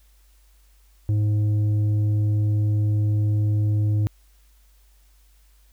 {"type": "tone with tanh clipping", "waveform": "sine", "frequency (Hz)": 105.1, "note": "G#2", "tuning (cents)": 21, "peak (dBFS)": -19, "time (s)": [1.09, 4.07], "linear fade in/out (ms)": 0, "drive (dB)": 6, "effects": ["added 50 Hz sine -53 dBFS peak until 5.72 s", "white hiss -63 dBFS RMS until 5.72 s"]}